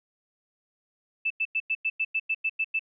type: tone bursts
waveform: sine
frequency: 2637 Hz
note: E7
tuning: in tune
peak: -23 dBFS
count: 11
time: 1.25-2.794 s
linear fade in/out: 10 ms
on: 54 ms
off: 95 ms
effects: none